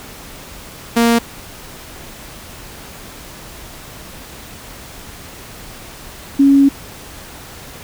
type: tone pair in turn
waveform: sawtooth / sine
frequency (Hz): 233.1 / 277.2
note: A#3 / C#4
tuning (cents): 0 / 0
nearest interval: minor third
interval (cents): 300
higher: second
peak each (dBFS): -6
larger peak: neither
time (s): 0.96-1.19 / 6.39-6.69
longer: second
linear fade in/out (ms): 10
effects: pink hiss -35 dBFS RMS until 7.83 s